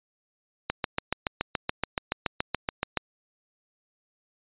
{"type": "click train", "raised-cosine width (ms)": 0.3, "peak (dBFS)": -9, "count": 17, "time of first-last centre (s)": [0.7, 2.973], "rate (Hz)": 7.04, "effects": ["resampled to 8000 Hz"]}